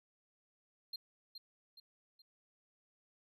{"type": "tone with echo", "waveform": "triangle", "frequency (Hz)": 4186, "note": "C8", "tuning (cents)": 0, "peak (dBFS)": -39, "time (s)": [0.93, 0.96], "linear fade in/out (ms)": 5, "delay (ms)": 420, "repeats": 3, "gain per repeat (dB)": -7, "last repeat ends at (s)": 2.22, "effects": []}